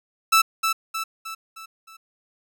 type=tone with echo; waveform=sawtooth; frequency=1318.5 Hz; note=E6; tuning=in tune; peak=-10 dBFS; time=0.32-0.42 s; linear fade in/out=10 ms; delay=310 ms; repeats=5; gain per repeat=-6 dB; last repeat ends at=1.97 s; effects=none